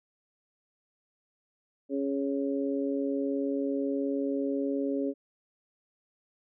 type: harmonic tone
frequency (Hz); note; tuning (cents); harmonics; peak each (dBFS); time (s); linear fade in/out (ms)
138.59; C#3; 0; 2 / 3 / 4; -29 / -33 / -35; 1.89-5.14; 50
effects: none

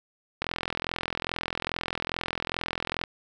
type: click train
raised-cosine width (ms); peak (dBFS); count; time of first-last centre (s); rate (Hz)
0.3; -12; 112; 0.42-3.038; 42.4
effects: none

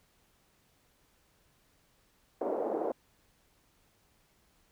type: band-pass noise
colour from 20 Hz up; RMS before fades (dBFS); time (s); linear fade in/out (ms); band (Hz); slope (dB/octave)
white; -33; 2.41-2.92; 2; 330 to 630; 24
effects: pink hiss -69 dBFS RMS until 4.71 s

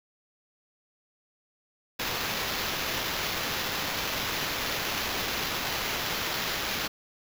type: noise with sample-and-hold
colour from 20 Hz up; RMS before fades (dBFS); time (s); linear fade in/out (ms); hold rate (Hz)
white; -31; 1.99-6.88; 10; 8820
effects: none

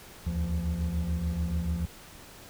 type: tone cluster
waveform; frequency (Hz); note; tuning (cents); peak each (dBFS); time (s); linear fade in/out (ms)
triangle; 73.5 / 80.4 / 171.6; D2 / E2 / F3; +2 / -43 / -30; -29; 0.26-1.86; 10
effects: tanh soft clip ceiling -19 dBFS + pink hiss -49 dBFS RMS until 2.49 s

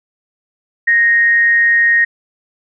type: tone with frequency modulation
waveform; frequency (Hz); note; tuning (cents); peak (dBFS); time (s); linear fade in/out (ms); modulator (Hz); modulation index
sine; 1864.7; A#6; 0; -8; 0.87-2.05; 10; 208; 0.23
effects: none

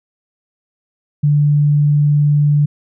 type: tone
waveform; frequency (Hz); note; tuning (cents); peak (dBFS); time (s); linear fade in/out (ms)
sine; 146.83; D3; 0; -9; 1.23-2.66; 10
effects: none

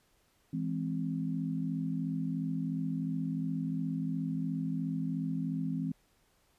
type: chord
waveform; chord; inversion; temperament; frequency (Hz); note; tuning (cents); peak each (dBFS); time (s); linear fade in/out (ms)
sine; E augmented; none; equal; 164.81 / 207.7 / 261.6; E3 / G#3 / B#3; 0 / 0 / 0; -34 / -39 / -35; 0.53-5.92; 5
effects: pink hiss -70 dBFS RMS until 6.58 s + resampled to 32000 Hz

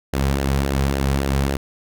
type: tone with flanger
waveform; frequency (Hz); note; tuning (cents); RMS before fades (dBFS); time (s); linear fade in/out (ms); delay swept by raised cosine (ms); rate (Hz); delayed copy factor
sawtooth; 68.5; C#2; -20; -20; 0.13-1.57; 5; 0.83 to 3.43; 3.6; -0.5
effects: none

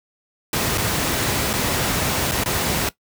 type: noise with dropouts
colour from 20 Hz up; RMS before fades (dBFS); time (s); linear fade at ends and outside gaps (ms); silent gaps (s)
pink; -21; 0.53-2.89; 2; 0.776-0.78 / 1.532-1.536 / 2.313-2.318 / 2.437-2.459
effects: noise-tail reverb RT60 0.1 s tail -17 dB re dry + high-pass 60 Hz 12 dB/octave

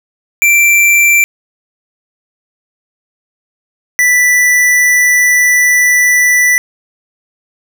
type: tone pair in turn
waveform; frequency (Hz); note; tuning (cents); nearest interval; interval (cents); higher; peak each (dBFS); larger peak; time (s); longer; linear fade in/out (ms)
square; 2349 / 1975.3; D7 / B6; 0 / 0; minor third; 300; first; -6 / -7; first; 0.42-1.24 / 3.99-6.58; second; 0
effects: none

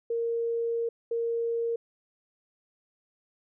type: tone bursts at uneven times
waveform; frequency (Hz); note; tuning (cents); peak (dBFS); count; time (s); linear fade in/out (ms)
sine; 464.2; A#4; -7; -26; 2; 0.1-0.89 / 1.11-1.76; 5
effects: none

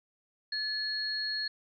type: tone pair together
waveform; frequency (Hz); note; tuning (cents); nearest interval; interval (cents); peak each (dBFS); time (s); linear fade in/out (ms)
sine; 1724 / 4304; A6 / C8; -36 / +48; octave + major third; 1584; -36 / -32; 0.52-1.48; 5
effects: none

